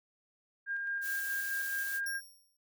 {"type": "tone with tremolo", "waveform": "sine", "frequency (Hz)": 1609, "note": "G6", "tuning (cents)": 45, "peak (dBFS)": -32, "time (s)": [0.66, 2.21], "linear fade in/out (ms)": 50, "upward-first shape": "square", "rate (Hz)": 4.7, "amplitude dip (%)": 25}
{"type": "noise", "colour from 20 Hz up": "blue", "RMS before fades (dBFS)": -42, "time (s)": [1.01, 2.01], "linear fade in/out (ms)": 50}
{"type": "tone with exponential decay", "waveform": "10% pulse", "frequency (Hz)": 5570, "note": "F8", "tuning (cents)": -5, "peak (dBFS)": -31, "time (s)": [2.06, 2.57], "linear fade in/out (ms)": 5, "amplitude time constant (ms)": 110}
{"effects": []}